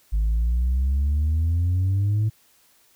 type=exponential sweep; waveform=sine; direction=up; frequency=51.4 to 110 Hz; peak=-16 dBFS; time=0.12-2.3 s; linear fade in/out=20 ms; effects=tanh soft clip ceiling -17 dBFS + white hiss -59 dBFS RMS until 2.95 s